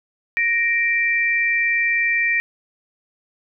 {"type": "tone pair together", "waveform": "sine", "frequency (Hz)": [1864.7, 2349], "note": ["A#6", "D7"], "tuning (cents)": [0, 0], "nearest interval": "major third", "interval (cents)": 400, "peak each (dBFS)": -19, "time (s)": [0.37, 2.4], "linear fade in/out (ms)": 0, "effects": []}